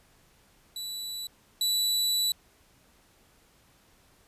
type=tone pair in turn; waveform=sawtooth; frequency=3951 / 3951 Hz; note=B7 / B7; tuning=0 / 0 cents; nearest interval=unison; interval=0 cents; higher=neither; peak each=-31 / -21 dBFS; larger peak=second; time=0.76-1.27 / 1.61-2.32 s; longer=second; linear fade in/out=2 ms; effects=pink hiss -62 dBFS RMS until 4.27 s + resampled to 32000 Hz